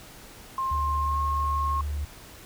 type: tone with pitch glide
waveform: sine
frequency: 1060 to 1079.8 Hz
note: C6 to C#6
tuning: +22 to -46 cents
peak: -25 dBFS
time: 0.58-1.81 s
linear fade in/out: 2 ms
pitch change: +32 cents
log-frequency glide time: 0.98-1.19 s
type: tone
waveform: sine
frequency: 73.1 Hz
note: D2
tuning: 7 cents flat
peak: -27 dBFS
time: 0.71-2.05 s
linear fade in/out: 5 ms
effects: pink hiss -47 dBFS RMS until 2.45 s